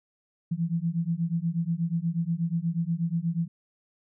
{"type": "beating tone pair", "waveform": "sine", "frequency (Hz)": [163.7, 172], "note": ["E3", "F3"], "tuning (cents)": [-12, -26], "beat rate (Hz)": 8.3, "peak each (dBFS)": -28, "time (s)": [0.51, 3.48], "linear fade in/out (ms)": 10, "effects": []}